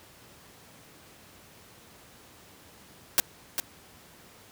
white noise with echo, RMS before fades -20 dBFS, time 3.18-3.2 s, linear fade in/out 0 ms, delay 400 ms, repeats 1, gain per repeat -8 dB, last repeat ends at 3.6 s, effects pink hiss -53 dBFS RMS until 4.51 s + high-pass 80 Hz 12 dB/octave

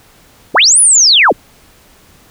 sine linear two-way sweep, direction up then down, 96.6 to 10180 to 96.6 Hz, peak -4 dBFS, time 0.54-1.33 s, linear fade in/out 20 ms, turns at 0.8 s, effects pink hiss -45 dBFS RMS until 2.3 s

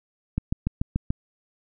click train, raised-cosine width 5 ms, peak -11 dBFS, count 6, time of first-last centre 0.38-1.105 s, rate 6.9 Hz, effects none

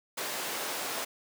pink high-pass noise, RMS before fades -35 dBFS, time 0.17-1.05 s, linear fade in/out 10 ms, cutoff 430 Hz, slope 12 dB/octave, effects none

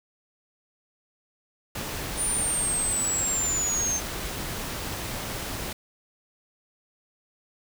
pink noise, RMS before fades -33 dBFS, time 1.75-5.73 s, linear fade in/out 5 ms
sine linear sweep, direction down, 9397 to 6250 Hz, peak -24 dBFS, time 2.16-4.01 s, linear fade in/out 50 ms
effects none

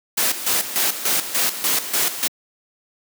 white noise with tremolo, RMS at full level -19 dBFS, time 0.17-2.28 s, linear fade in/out 10 ms, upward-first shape square, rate 3.4 Hz, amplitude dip 70%, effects high-pass 200 Hz 12 dB/octave

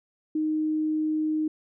sine tone, 310 Hz, D#4, 6 cents flat, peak -23 dBFS, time 0.35-1.48 s, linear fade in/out 5 ms, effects none

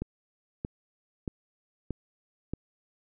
click train, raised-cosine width 3 ms, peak -19 dBFS, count 5, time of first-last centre 0.02-2.536 s, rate 1.59 Hz, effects none

